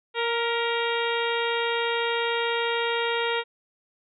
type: harmonic tone with a mistuned harmonic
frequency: 466.2 Hz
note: A#4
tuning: in tune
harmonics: 1 / 2 / 3 / 4 / 5 / 6 / 7 / 8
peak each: -27 / -30 / -32 / -33 / -34 / -35 / -35 / -36 dBFS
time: 0.14-3.44 s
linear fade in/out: 50 ms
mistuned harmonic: 4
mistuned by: +33 cents
effects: none